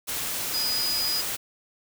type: tone in noise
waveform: sine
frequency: 4947 Hz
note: D#8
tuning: 11 cents flat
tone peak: -25 dBFS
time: 0.53-1.22 s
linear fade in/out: 20 ms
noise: white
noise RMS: -30 dBFS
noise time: 0.07-1.37 s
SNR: +2 dB
effects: none